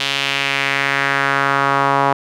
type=tone with band-pass filter sweep; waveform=sawtooth; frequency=138.59 Hz; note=C#3; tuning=in tune; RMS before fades=-17 dBFS; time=0-2.13 s; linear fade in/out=5 ms; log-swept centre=3300 to 950 Hz; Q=2.2; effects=none